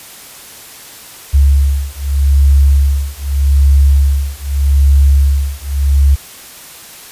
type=beating tone pair; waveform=sine; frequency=69.3 / 70.12 Hz; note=C#2 / C#2; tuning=0 / +20 cents; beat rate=0.82 Hz; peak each=-10 dBFS; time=1.33-6.16 s; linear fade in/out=20 ms; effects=white hiss -34 dBFS RMS until 7.11 s + resampled to 32000 Hz